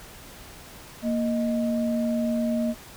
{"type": "tone pair together", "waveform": "sine", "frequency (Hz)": [232.9, 622.3], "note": ["A#3", "D#5"], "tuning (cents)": [-1, 0], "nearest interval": "octave + perfect fourth", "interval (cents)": 1701, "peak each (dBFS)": [-23, -29], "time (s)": [1.02, 2.75], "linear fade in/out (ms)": 50, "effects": ["pink hiss -45 dBFS RMS until 2.96 s"]}